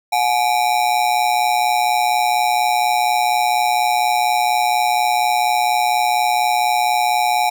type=ring-modulated tone; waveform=square; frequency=784 Hz; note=G5; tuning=in tune; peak=-12 dBFS; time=0.12-7.5 s; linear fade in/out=10 ms; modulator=62.1 Hz; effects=none